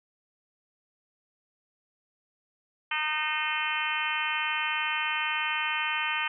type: harmonic tone with a mistuned harmonic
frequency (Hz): 306.9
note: D#4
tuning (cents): -24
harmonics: 3 / 4 / 5 / 6 / 7 / 8 / 9 / 10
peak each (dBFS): -35 / -35 / -35 / -35 / -35 / -35 / -35 / -35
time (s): 2.91-6.28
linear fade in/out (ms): 5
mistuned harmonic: 9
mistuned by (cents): -55
effects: none